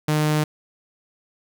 sawtooth tone, 152.3 Hz, D#3, 37 cents flat, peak -14 dBFS, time 0.08-0.44 s, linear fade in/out 5 ms, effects none

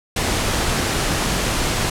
pink noise, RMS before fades -20 dBFS, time 0.16-1.9 s, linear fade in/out 5 ms, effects low-pass 10000 Hz 12 dB/octave

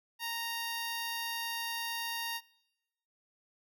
5% pulse tone with notch filter, 929 Hz, A#5, 6 cents flat, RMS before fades -37 dBFS, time 0.19-2.41 s, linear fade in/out 50 ms, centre 7800 Hz, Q 0.7, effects noise-tail reverb RT60 1.0 s tail -25 dB re dry

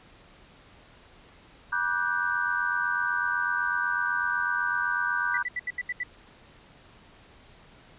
sine chord, G major seventh, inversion first, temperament equal with one note detuned, 966.3 / 1174.7 / 1480 / 1568 Hz, B5 / D6 / F#6 / G6, -38 / 0 / 0 / 0 cents, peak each -33 / -33 / -29 / -28 dBFS, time 1.72-5.43 s, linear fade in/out 10 ms
sine tone bursts, 1975.5 Hz, B6, in tune, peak -27 dBFS, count 7, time 5.34-6.035 s, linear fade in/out 5 ms, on 35 ms, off 75 ms
effects pink hiss -54 dBFS RMS until 7.98 s + resampled to 8000 Hz

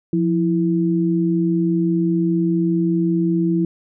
sine tone pair together, 174.6 / 329.6 Hz, F3 / E4, 0 / 0 cents, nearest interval major seventh, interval 1100 cents, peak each -18 dBFS, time 0.13-3.65 s, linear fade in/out 2 ms, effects none

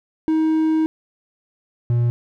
triangle tone pair in turn, 316.3 / 119.44 Hz, D#4 / A#2, +29 / +43 cents, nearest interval octave + perfect fourth, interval 1686 cents, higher first, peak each -13 dBFS, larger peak neither, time 0.28-0.86 / 1.9-2.1 s, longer first, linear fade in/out 0 ms, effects none

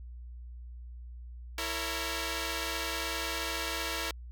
5% pulse chord, A# diminished, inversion second, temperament equal with one note detuned, 329.6 / 458.2 / 554.4 Hz, E4 / A#4 / C#5, 0 / -30 / 0 cents, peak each -25 / -25 / -27 dBFS, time 1.58-4.11 s, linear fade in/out 2 ms, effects added 60 Hz sine -42 dBFS peak until 4.31 s

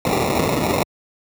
white noise with sample-and-hold, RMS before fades -19 dBFS, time 0.05-0.83 s, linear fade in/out 2 ms, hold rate 1575 Hz, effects high-pass 80 Hz 12 dB/octave

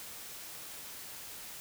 silence, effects white hiss -46 dBFS RMS until 1.6 s

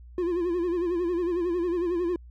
triangle tone with vibrato, 349.2 Hz, F4, in tune, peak -22 dBFS, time 0.18-2.16 s, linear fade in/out 2 ms, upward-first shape sine, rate 11 Hz, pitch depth 79 cents each way, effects added 60 Hz sine -44 dBFS peak until 2.3 s

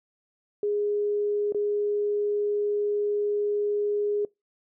sine tone with dropouts, 413.4 Hz, G#4, 8 cents flat, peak -23 dBFS, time 0.63-4.25 s, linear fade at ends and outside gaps 2 ms, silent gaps 1.523-1.546 s, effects noise-tail reverb RT60 0.2 s tail -24 dB re dry

